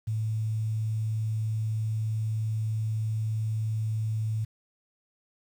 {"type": "tone", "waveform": "sine", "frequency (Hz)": 109.6, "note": "A2", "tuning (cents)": -6, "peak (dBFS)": -26, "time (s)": [0.07, 4.45], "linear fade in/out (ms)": 10, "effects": ["9-bit"]}